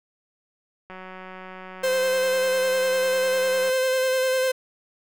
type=click train; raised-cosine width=0.5 ms; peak=-25 dBFS; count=521; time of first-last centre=0.9-3.696 s; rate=186 Hz
type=tone with vibrato; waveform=45% pulse; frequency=519 Hz; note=C5; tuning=14 cents flat; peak=-20 dBFS; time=1.83-4.52 s; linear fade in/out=10 ms; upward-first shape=square; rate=10 Hz; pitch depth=16 cents each way
effects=none